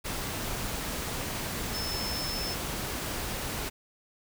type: tone in noise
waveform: sine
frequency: 5270 Hz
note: E8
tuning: 1 cent flat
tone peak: -34 dBFS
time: 1.73-2.55 s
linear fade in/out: 20 ms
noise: pink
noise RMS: -34 dBFS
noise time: 0.04-3.7 s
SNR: -3 dB
effects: none